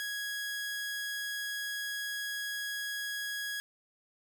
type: tone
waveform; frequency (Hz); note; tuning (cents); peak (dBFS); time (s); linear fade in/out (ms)
sawtooth; 1661.2; G#6; 0; -31; 0-3.6; 0
effects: 10-bit